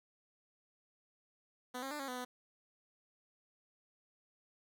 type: tone with pitch steps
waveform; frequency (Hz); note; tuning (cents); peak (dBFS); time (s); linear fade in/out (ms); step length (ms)
10% pulse; 250.1 / 269.2 / 297.2 / 272.8 / 250.7 / 249.3; B3 / C4 / D4 / C#4 / B3 / B3; +22 / +49 / +21 / -28 / +26 / +16; -32; 1.74-2.25; 10; 85
effects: none